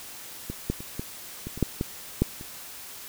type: clicks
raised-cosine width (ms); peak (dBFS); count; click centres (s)
3; -19 / -12 / -26 / -18 / -21 / -24 / -8 / -13 / -7 / -27; 10; 0.5 / 0.7 / 0.805 / 0.995 / 1.47 / 1.576 / 1.627 / 1.811 / 2.22 / 2.411
effects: white hiss -42 dBFS RMS until 3.08 s